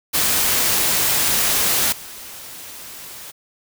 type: noise with level steps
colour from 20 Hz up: white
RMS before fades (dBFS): -18 / -36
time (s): 0.13-3.32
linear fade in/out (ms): 20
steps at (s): 1.92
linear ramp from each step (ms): 5
effects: none